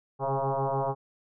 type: tone with frequency modulation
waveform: sine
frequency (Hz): 139.4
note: C#3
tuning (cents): +10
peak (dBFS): -25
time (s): 0.19-0.95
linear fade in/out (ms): 50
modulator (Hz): 136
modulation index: 6.8
effects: none